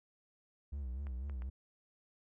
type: tone with vibrato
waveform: triangle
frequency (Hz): 66.4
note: C2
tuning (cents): +26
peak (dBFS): -36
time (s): 0.72-1.5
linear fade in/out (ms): 10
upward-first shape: sine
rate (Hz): 4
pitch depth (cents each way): 140
type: clicks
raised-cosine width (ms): 0.5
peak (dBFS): -39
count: 3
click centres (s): 1.069 / 1.297 / 1.421
effects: none